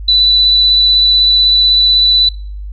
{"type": "tone with vibrato", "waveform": "sine", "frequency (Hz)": 3976, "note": "B7", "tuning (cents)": 11, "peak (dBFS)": -6, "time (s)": [0.08, 2.29], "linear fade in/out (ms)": 5, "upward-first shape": "sine", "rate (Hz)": 16, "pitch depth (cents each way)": 12, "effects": ["noise-tail reverb RT60 0.5 s tail -24 dB re dry", "added 50 Hz sine -22 dBFS peak until 2.72 s"]}